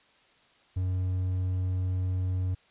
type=tone; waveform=triangle; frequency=92.2 Hz; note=F#2; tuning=6 cents flat; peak=-24 dBFS; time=0.76-2.55 s; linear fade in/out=10 ms; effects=white hiss -62 dBFS RMS until 2.7 s + resampled to 8000 Hz